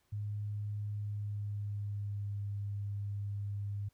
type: tone with pitch glide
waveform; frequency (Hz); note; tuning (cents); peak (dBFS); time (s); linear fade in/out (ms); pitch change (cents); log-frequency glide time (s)
sine; 103.83 to 101.4; G#2 to G#2; 0 to -41; -35; 0.12-3.89; 10; -41; 0.92-2.43
effects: pink hiss -75 dBFS RMS until 3.93 s